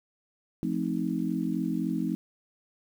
sine chord, F dominant seventh, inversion none, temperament just, 174.61 / 218.3 / 261.9 / 314.3 Hz, F3 / A3 / C4 / Eb4, 0 / -13 / +2 / +18 cents, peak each -32 dBFS, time 0.63-2.15 s, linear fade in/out 0 ms, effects 9-bit

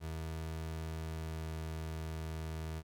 30% pulse tone with pitch glide, 80.2 to 79.69 Hz, E2 to D#2, -47 to +42 cents, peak -36 dBFS, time 0-2.83 s, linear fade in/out 50 ms, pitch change -11 cents, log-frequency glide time 1.04-1.49 s, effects none

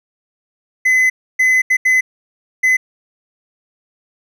triangle tone bursts at uneven times, 2028 Hz, B6, 45 cents sharp, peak -8 dBFS, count 5, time 0.85-1.1 / 1.39-1.62 / 1.7-1.77 / 1.85-2.01 / 2.63-2.77 s, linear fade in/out 10 ms, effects none

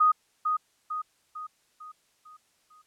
sine tone with echo, 1244.5 Hz, D#6, in tune, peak -17 dBFS, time 0-0.12 s, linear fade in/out 10 ms, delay 450 ms, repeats 6, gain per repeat -6 dB, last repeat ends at 2.82 s, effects white hiss -68 dBFS RMS until 2.86 s + low-pass 10000 Hz 12 dB/octave

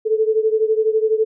sine beating tone pair, 434.6 / 446.6 Hz, A4 / A4, -21 / +26 cents, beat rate 12 Hz, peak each -16 / -19 dBFS, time 0.05-1.25 s, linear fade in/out 20 ms, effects none

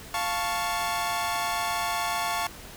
sawtooth chord, F augmented, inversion none, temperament equal, 698.5 / 880 / 1108.7 Hz, F5 / A5 / C#6, 0 / 0 / 0 cents, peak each -27 dBFS, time 0.14-2.47 s, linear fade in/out 2 ms, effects pink hiss -44 dBFS RMS until 2.76 s

